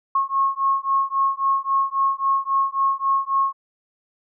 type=beating tone pair; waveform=sine; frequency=1087 / 1090.7 Hz; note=C#6 / C#6; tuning=-34 / -28 cents; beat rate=3.7 Hz; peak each=-21 dBFS; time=0.15-3.53 s; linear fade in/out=5 ms; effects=none